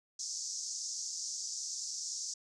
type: band-pass noise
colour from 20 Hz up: pink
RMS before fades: -40 dBFS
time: 0.19-2.34 s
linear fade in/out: 5 ms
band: 5200 to 7100 Hz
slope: 48 dB/octave
effects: none